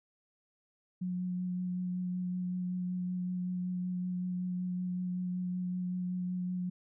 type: tone with vibrato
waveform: sine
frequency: 180.9 Hz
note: F#3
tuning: 39 cents flat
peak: -32 dBFS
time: 1.01-6.7 s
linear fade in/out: 10 ms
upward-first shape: sine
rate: 5.3 Hz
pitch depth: 12 cents each way
effects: none